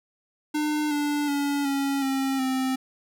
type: tone with pitch steps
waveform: square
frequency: 301.3 / 292.9 / 284.7 / 276.8 / 269 / 261.5 Hz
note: D4 / D4 / C#4 / C#4 / C4 / C4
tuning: +44 / -5 / +46 / -2 / +48 / -1 cents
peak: -24 dBFS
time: 0.54-2.76 s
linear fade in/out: 10 ms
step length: 370 ms
effects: none